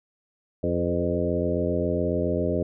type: harmonic tone with a mistuned harmonic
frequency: 87.31 Hz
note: F2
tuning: in tune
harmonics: 1 / 2 / 3 / 4 / 5 / 6 / 7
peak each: -30 / -30 / -30 / -30 / -30 / -30 / -30 dBFS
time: 0.63-2.63 s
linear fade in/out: 5 ms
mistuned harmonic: 6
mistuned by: -29 cents
effects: none